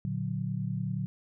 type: chord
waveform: sine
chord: Bb augmented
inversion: none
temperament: equal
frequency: 116.54 / 146.83 / 185 Hz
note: Bb2 / D3 / F#3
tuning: 0 / 0 / 0 cents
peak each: -34 dBFS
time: 0.05-1.06 s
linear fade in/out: 0 ms
effects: none